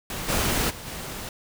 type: noise with level steps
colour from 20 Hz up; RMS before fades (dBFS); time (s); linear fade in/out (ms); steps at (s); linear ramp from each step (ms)
pink; -32 / -24 / -39 / -35; 0.1-1.29; 2; 0.28 / 0.69 / 0.85; 20
effects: none